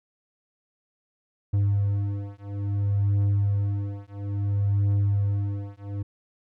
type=beating tone pair; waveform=triangle; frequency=100.4 / 100.99 Hz; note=G2 / G#2; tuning=+42 / -48 cents; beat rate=0.59 Hz; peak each=-23 / -23 dBFS; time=1.53-6.03 s; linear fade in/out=10 ms; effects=none